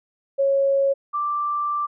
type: tone pair in turn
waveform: sine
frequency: 550 / 1175.9 Hz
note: C#5 / D6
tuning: -14 / +2 cents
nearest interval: octave + minor second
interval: 1316 cents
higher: second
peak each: -16 / -21 dBFS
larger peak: first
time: 0.38-0.94 / 1.13-1.87 s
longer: second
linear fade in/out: 20 ms
effects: none

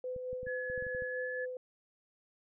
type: tone with tremolo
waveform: sine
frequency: 506 Hz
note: B4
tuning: 42 cents sharp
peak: -35 dBFS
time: 0.04-1.57 s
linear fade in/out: 2 ms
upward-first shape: sine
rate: 4.5 Hz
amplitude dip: 35%
type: clicks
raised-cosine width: 5 ms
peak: -37 dBFS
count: 10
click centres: 0.163 / 0.33 / 0.431 / 0.469 / 0.7 / 0.778 / 0.824 / 0.867 / 0.949 / 1.022 s
type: tone with pitch glide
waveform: sine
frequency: 1700 to 1715.8 Hz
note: G#6 to A6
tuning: +40 to -44 cents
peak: -38 dBFS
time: 0.46-1.46 s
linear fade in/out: 20 ms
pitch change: +16 cents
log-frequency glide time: 1.09-1.24 s
effects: none

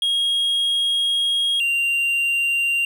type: tone pair in turn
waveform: triangle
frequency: 3274 / 2774 Hz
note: G#7 / F7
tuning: -25 / -12 cents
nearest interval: minor third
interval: 287 cents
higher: first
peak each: -16 dBFS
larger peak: neither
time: 0.02-1.6 / 1.6-2.85 s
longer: first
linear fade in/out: 2 ms
effects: none

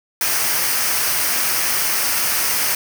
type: noise with comb filter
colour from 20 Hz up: white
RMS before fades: -19 dBFS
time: 0.21-2.75 s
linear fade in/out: 2 ms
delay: 0.27 ms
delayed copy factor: -0.5
effects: none

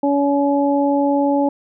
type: harmonic tone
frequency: 282.8 Hz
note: C#4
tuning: 35 cents sharp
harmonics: 1 / 2 / 3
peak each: -16 / -19 / -21 dBFS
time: 0.03-1.49 s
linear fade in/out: 5 ms
effects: none

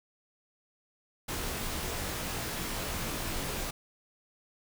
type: noise with comb filter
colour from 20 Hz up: pink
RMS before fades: -35 dBFS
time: 1.28-3.71 s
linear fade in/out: 10 ms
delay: 20 ms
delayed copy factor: -0.85
effects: none

